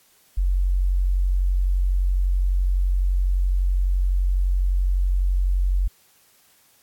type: tone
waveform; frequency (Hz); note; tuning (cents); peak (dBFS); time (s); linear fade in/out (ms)
sine; 45.92; F#1; -12; -17; 0.37-5.88; 10
effects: white hiss -58 dBFS RMS until 6.82 s + AAC 64 kbps